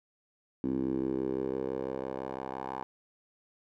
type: tone with band-pass filter sweep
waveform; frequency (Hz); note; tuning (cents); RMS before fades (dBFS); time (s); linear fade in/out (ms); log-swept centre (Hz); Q
10% pulse; 65.9; C2; +13; -34; 0.64-2.83; 0; 280 to 830; 3.2
effects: none